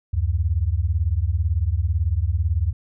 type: beating tone pair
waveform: sine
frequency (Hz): 73.42 / 91.42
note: D2 / F#2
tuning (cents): 0 / -20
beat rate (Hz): 18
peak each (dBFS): -21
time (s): 0.13-2.73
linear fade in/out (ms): 10
effects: none